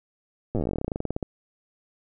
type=slowing click train; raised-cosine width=2 ms; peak=-14 dBFS; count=26; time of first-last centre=0.55-1.228 s; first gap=8 ms; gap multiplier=1.09; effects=none